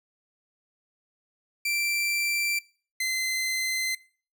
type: tone pair in turn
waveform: sawtooth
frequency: 2349 / 2061 Hz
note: D7 / C7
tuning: 0 / -27 cents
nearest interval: major second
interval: 227 cents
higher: first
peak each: -22 dBFS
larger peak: neither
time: 1.65-2.59 / 3-3.95 s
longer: second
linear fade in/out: 5 ms
effects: noise-tail reverb RT60 0.4 s tail -20 dB re dry